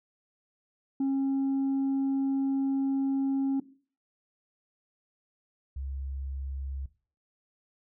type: tone pair in turn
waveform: sine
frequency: 271.5 / 67.88 Hz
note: C#4 / C#2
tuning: -36 / -36 cents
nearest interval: 2 octaves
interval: 2400 cents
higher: first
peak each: -22 / -33 dBFS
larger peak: first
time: 1-3.6 / 5.76-6.86 s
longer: first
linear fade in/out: 5 ms
effects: noise-tail reverb RT60 0.4 s tail -17 dB re dry + tanh soft clip ceiling -24 dBFS